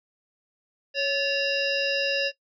harmonic tone with a mistuned harmonic, 554.4 Hz, C#5, in tune, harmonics 1 / 3 / 5 / 7 / 9 / 10, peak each -27 / -30 / -26 / -36 / -30 / -41 dBFS, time 0.94-2.32 s, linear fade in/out 50 ms, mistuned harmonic 3, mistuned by +70 cents, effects noise-tail reverb RT60 0.1 s tail -18 dB re dry

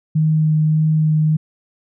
sine tone with vibrato, 155.56 Hz, D#3, in tune, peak -12 dBFS, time 0.15-1.37 s, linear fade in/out 10 ms, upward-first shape sine, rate 1.7 Hz, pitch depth 10 cents each way, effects none

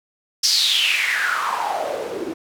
white noise with band-pass filter sweep, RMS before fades -21 dBFS, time 0.43-2.34 s, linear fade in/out 10 ms, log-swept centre 5300 to 310 Hz, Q 6.4, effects none

